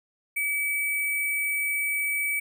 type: tone with sample-and-hold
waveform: sine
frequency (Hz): 2288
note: D7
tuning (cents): -46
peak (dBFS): -24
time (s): 0.36-2.4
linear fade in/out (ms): 10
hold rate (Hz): 11025
effects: none